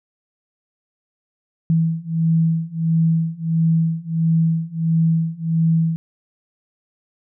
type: beating tone pair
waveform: sine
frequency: 162.6 / 164.1 Hz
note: E3 / E3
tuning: -23 / -8 cents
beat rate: 1.5 Hz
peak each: -19 / -18 dBFS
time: 1.7-5.96 s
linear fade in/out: 0 ms
effects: none